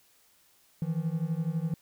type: beating tone pair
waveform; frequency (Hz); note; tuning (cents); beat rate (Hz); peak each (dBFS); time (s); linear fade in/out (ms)
triangle; 156.9 / 168.9; D#3 / E3; +15 / +42; 12; -29; 0.82-1.74; 2
effects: white hiss -64 dBFS RMS until 1.81 s